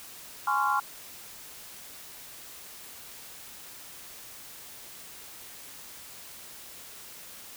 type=chord; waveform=sine; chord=Db major seventh; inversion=second; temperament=just; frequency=831.5 / 1039.4 / 1108.7 / 1385.9 Hz; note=Ab5 / C6 / Db6 / F6; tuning=+2 / -12 / 0 / -14 cents; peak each=-29 dBFS; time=0.47-0.8 s; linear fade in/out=5 ms; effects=white hiss -46 dBFS RMS until 7.56 s